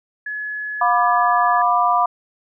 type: tone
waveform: sine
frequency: 1700 Hz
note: G#6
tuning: 40 cents sharp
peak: -24 dBFS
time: 0.26-1.62 s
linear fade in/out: 5 ms
type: chord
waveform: sine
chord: B diminished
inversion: second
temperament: just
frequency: 711.2 / 987.8 / 1185.3 Hz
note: F5 / B5 / D6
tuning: +31 / 0 / +16 cents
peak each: -18 dBFS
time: 0.81-2.06 s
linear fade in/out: 5 ms
effects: none